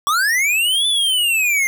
square linear two-way sweep, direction up then down, 1107 to 3520 to 2083 Hz, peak -15 dBFS, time 0.07-1.67 s, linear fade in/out 0 ms, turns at 0.87 s, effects none

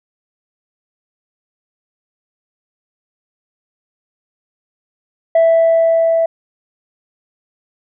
sine tone with level ramp, 659.3 Hz, E5, in tune, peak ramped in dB -5 to -10 dBFS, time 5.35-6.26 s, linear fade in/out 5 ms, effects tanh soft clip ceiling -6 dBFS

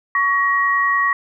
sine tone pair together, 1122.6 / 1896 Hz, C#6 / A#6, +22 / +29 cents, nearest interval major sixth, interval 907 cents, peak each -17 dBFS, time 0.15-1.13 s, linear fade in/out 2 ms, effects none

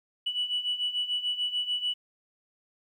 sine beating tone pair, 2950 / 2956.8 Hz, F#7 / F#7, -6 / -2 cents, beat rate 6.8 Hz, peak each -32 / -28 dBFS, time 0.26-1.94 s, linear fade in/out 10 ms, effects tanh soft clip ceiling -21 dBFS + 11-bit

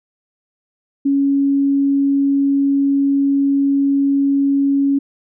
sine tone, 278 Hz, C#4, 5 cents sharp, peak -12 dBFS, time 1.05-4.99 s, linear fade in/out 10 ms, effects none

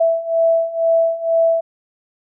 sine beating tone pair, 659.3 / 661.4 Hz, E5 / E5, 0 / +6 cents, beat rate 2.1 Hz, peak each -18 / -15 dBFS, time 0-1.61 s, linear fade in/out 10 ms, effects none

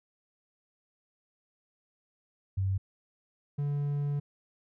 sine / triangle tone pair in turn, 96.1 / 143.99 Hz, G2 / D3, -34 / -34 cents, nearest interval perfect fifth, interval 700 cents, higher second, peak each -26 dBFS, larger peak neither, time 2.57-2.78 / 3.58-4.2 s, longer second, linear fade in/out 10 ms, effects none

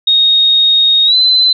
sine tone with pitch glide, 3729 to 4043 Hz, A#7 to B7, 0 to +40 cents, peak -6 dBFS, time 0.07-1.53 s, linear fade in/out 5 ms, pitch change +140 cents, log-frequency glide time 1.05-1.16 s, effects none

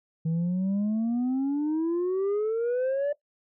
sine exponential sweep, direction up, 159.1 to 587.3 Hz, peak -21 dBFS, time 0.25-3.13 s, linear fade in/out 10 ms, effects noise-tail reverb RT60 0.1 s tail -17 dB re dry + tanh soft clip ceiling -23 dBFS

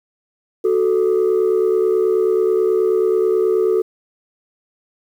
sine tone pair together, 370 / 439.3 Hz, F#4 / A4, 0 / -3 cents, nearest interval minor third, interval 297 cents, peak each -14 dBFS, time 0.64-3.82 s, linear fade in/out 10 ms, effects tanh soft clip ceiling -10 dBFS + 8-bit

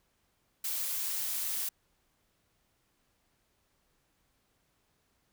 blue noise, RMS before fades -34 dBFS, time 0.64-1.69 s, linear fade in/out 5 ms, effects pink hiss -74 dBFS RMS until 5.32 s

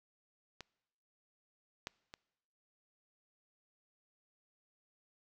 clicks, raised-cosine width 0.2 ms, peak -28 / -22 / -30 dBFS, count 3, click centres 0.607 / 1.871 / 2.139 s, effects noise-tail reverb RT60 1.0 s tail -24 dB re dry

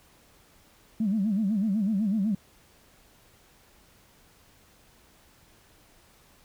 sine tone with vibrato, 206.3 Hz, G#3, 11 cents flat, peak -22 dBFS, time 1-2.35 s, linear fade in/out 5 ms, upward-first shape sine, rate 8 Hz, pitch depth 160 cents each way, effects tanh soft clip ceiling -18 dBFS + pink hiss -59 dBFS RMS until 6.44 s

